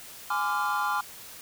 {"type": "chord", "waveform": "triangle", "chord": "D half-diminished seventh", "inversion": "second", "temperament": "equal with one note detuned", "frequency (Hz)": [830.6, 1025, 1174.7, 1396.9], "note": ["Ab5", "C6", "D6", "F6"], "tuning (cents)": [0, -36, 0, 0], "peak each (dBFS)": -29, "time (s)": [0.3, 1.01], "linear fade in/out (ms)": 5, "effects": ["white hiss -45 dBFS RMS until 1.41 s"]}